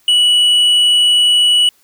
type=tone with hard clipping; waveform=sine; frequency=2943 Hz; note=F#7; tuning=10 cents flat; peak=-9 dBFS; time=0.08-1.69 s; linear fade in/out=2 ms; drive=4 dB; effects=white hiss -54 dBFS RMS until 1.83 s